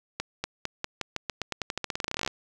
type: accelerating click train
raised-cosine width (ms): 0.2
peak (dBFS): -12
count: 27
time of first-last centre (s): 0.2-2.276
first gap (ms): 240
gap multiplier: 0.89
effects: none